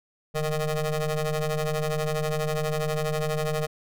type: ring-modulated tone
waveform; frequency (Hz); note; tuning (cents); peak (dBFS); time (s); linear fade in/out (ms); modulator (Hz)
25% pulse; 155.56; D#3; 0; -18; 0.34-3.67; 20; 305
effects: none